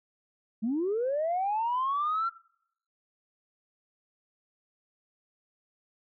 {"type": "linear sweep", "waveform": "sine", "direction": "up", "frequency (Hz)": [205.5, 1379], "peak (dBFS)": -25, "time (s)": [0.62, 2.3], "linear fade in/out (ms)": 20, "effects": ["noise-tail reverb RT60 0.7 s tail -23 dB re dry", "tanh soft clip ceiling -22 dBFS"]}